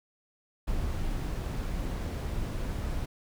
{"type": "noise", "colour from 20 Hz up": "brown", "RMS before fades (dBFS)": -32, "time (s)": [0.67, 3.06], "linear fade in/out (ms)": 10, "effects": []}